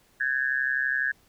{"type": "tone with amplitude modulation", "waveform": "sine", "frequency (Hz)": 1661, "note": "G#6", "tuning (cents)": 0, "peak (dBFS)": -19, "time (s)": [0.2, 1.12], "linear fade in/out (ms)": 10, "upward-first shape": "sine", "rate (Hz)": 132, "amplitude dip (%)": 100, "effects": ["pink hiss -62 dBFS RMS until 1.28 s"]}